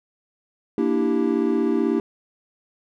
triangle chord, E half-diminished seventh, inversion second, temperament equal, 233.1 / 293.7 / 329.6 / 392 Hz, Bb3 / D4 / E4 / G4, 0 / 0 / 0 / 0 cents, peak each -22 dBFS, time 0.78-2 s, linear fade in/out 2 ms, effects none

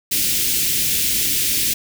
white band-stop noise, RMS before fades -19 dBFS, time 0.11-1.74 s, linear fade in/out 10 ms, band 370 to 2200 Hz, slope 24 dB/octave, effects none

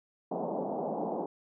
white band-pass noise, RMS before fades -34 dBFS, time 0.31-1.26 s, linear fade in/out 5 ms, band 170 to 840 Hz, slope 48 dB/octave, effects none

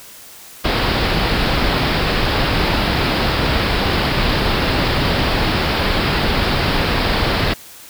pink low-pass noise, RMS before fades -17 dBFS, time 0.64-7.54 s, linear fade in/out 10 ms, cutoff 5100 Hz, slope 96 dB/octave, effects white hiss -39 dBFS RMS until 7.89 s

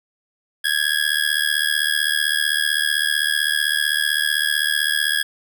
25% pulse tone with amplitude modulation, 1661.2 Hz, G#6, in tune, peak -10 dBFS, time 0.64-5.23 s, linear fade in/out 10 ms, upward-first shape sine, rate 75.7 Hz, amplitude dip 90%, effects none

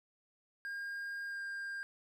triangle tone with pitch glide, 1614 to 1601 Hz, G#6 to G6, -50 to +36 cents, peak -37 dBFS, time 0.65-1.83 s, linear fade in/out 0 ms, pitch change -14 cents, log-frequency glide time 1.26-1.41 s, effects none

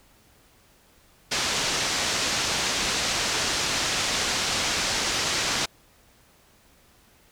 white low-pass noise, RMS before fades -26 dBFS, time 1.31-5.66 s, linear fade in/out 10 ms, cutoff 6600 Hz, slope 24 dB/octave, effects pink hiss -58 dBFS RMS until 7.31 s

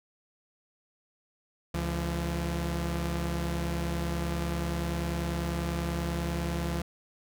sawtooth tone pair together, 70.25 / 170.5 Hz, C#2 / F3, +24 / -41 cents, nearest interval octave + minor third, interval 1535 cents, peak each -28 dBFS, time 1.74-6.82 s, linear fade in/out 5 ms, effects none

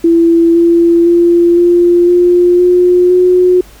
sine tone with pitch steps, 334.9 / 339.4 / 343.9 / 348.5 / 353.2 / 357.9 / 362.7 Hz, E4 / F4 / F4 / F4 / F4 / F4 / F#4, +27 / -49 / -27 / -4 / +20 / +42 / -34 cents, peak -4 dBFS, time 0.04-3.61 s, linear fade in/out 5 ms, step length 510 ms, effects added 50 Hz sine -37 dBFS peak until 3.8 s + pink hiss -40 dBFS RMS until 3.8 s

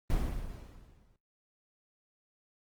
brown noise with exponential decay, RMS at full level -27 dBFS, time 0.1-1.16 s, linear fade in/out 2 ms, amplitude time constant 230 ms, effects noise-tail reverb RT60 0.2 s tail -20 dB re dry + Opus 24 kbps

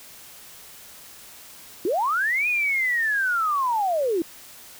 sine linear two-way sweep, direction up then down, 311.1 to 2500 to 311.1 Hz, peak -20 dBFS, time 1.85-4.22 s, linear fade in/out 2 ms, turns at 2.48 s, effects white hiss -45 dBFS RMS until 4.79 s

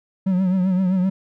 triangle tone with vibrato, 185.9 Hz, F#3, 8 cents sharp, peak -14 dBFS, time 0.26-1.1 s, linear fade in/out 10 ms, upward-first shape triangle, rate 7.7 Hz, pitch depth 76 cents each way, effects none

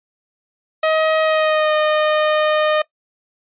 sawtooth tone with pitch glide, 632 to 612.9 Hz, D#5 to D#5, +27 to -26 cents, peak -10 dBFS, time 0.83-2.82 s, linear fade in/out 5 ms, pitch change -53 cents, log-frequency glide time 1.22-1.74 s, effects noise-tail reverb RT60 0.1 s tail -20 dB re dry + resampled to 8000 Hz

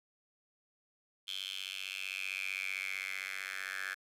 10% pulse tone with high-pass filter sweep, 95.5 Hz, G2, 45 cents flat, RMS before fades -40 dBFS, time 1.27-3.95 s, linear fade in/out 20 ms, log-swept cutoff 3200 to 1700 Hz, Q 8.1, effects resampled to 32000 Hz + 10-bit

